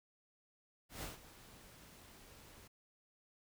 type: noise with ADSR envelope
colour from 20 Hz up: pink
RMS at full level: -44 dBFS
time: 0.89-2.68 s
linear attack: 140 ms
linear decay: 140 ms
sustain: -15 dB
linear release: 11 ms
effects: none